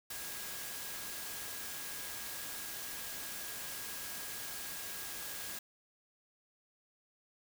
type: tone in noise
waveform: sine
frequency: 1644 Hz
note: G#6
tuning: 18 cents flat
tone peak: -53 dBFS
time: 0.1-5.59 s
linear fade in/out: 5 ms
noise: white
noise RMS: -43 dBFS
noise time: 0.1-5.59 s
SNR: -13 dB
effects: none